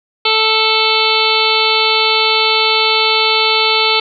harmonic tone, 440 Hz, A4, in tune, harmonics 1 / 2 / 3 / 5 / 6 / 7 / 8 / 9 / 10, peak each -19 / -19 / -19 / -19 / -19 / -19 / -19 / -19 / -19 dBFS, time 0.25-4 s, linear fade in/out 5 ms, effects none

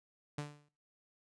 sawtooth tone with exponential decay, 146.83 Hz, D3, in tune, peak -32 dBFS, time 0.38-0.69 s, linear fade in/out 5 ms, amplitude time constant 67 ms, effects noise-tail reverb RT60 0.3 s tail -17 dB re dry + resampled to 22050 Hz

